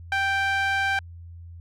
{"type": "tone with band-pass filter", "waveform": "sawtooth", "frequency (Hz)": 784, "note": "G5", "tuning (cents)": 0, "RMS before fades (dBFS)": -24, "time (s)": [0.12, 0.99], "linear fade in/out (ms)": 2, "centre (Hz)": 1700, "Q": 1.6, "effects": ["added 85 Hz sine -39 dBFS peak until 1.6 s"]}